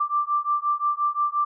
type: beating tone pair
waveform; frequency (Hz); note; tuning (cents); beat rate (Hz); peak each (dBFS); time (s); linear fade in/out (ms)
sine; 1175 / 1180.7; D6 / D6; +1 / +9; 5.7; -24; 0-1.45; 10
effects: none